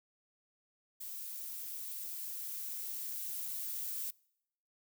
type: noise with level ramp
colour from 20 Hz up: violet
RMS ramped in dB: -44 to -39 dBFS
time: 1-4.11 s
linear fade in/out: 10 ms
effects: noise-tail reverb RT60 0.8 s tail -26 dB re dry